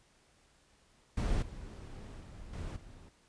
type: noise with level steps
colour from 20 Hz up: brown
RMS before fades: -32 / -46 / -49 / -40 / -52 dBFS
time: 1.17-3.09 s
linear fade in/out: 5 ms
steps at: 1.42 / 2.2 / 2.53 / 2.76 s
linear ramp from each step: 5 ms
effects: pink hiss -67 dBFS RMS until 3.28 s + resampled to 22050 Hz